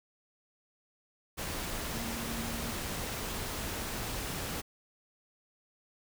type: tone in noise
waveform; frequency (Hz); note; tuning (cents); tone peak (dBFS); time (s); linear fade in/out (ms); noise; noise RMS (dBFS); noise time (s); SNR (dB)
sine; 230; A#3; -23; -40; 1.92-2.72; 20; pink; -37; 1.37-4.62; -6
effects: none